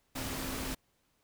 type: tone in noise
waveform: sine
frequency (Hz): 261.6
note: C4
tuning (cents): 0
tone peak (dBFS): -42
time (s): 0.15-0.75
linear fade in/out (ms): 10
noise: pink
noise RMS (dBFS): -38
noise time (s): 0.15-0.75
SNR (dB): -7
effects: pink hiss -74 dBFS RMS until 1.23 s